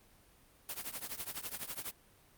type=noise with tremolo; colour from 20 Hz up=white; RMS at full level=-38 dBFS; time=0.69-1.91 s; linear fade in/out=0 ms; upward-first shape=triangle; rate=12 Hz; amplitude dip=95%; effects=pink hiss -64 dBFS RMS until 2.37 s + Opus 32 kbps